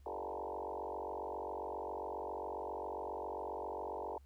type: tone with frequency modulation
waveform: sine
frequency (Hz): 659.3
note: E5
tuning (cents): 0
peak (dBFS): -39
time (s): 0.06-4.18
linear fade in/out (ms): 2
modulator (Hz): 47.4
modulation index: 6.2
effects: added 69 Hz sine -57 dBFS peak until 4.25 s + pink hiss -75 dBFS RMS until 4.25 s